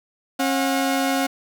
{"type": "tone pair together", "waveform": "sawtooth", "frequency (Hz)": [270.7, 724], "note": ["C#4", "F#5"], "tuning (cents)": [-41, -38], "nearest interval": "octave + perfect fourth", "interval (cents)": 1703, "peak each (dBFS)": [-17, -20], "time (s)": [0.39, 1.27], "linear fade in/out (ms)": 10, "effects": []}